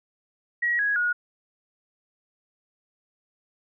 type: tone with pitch steps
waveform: sine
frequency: 1909 / 1661.9 / 1446.8 Hz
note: A#6 / G#6 / F#6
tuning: +41 / +1 / -39 cents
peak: -21 dBFS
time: 0.62-1.13 s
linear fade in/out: 10 ms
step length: 170 ms
effects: none